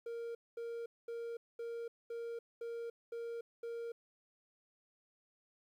triangle tone bursts, 466.2 Hz, A#4, in tune, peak -38 dBFS, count 8, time 0.06-3.92 s, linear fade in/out 5 ms, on 290 ms, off 220 ms, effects 12-bit

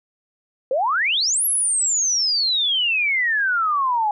sine exponential two-way sweep, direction up then down, 493.9 to 11470 to 817 Hz, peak -17 dBFS, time 0.71-4.11 s, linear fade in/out 2 ms, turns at 1.45 s, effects none

